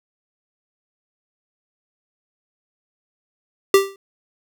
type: tone with exponential decay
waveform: square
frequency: 392 Hz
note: G4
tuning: in tune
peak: -7 dBFS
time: 3.74-3.96 s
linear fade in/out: 2 ms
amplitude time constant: 47 ms
effects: none